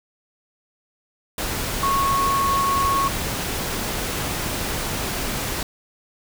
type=tone in noise; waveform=sine; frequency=1101 Hz; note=C#6; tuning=12 cents flat; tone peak=-18 dBFS; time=1.83-3.08 s; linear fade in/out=2 ms; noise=pink; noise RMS=-26 dBFS; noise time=1.38-5.63 s; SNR=+5 dB; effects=none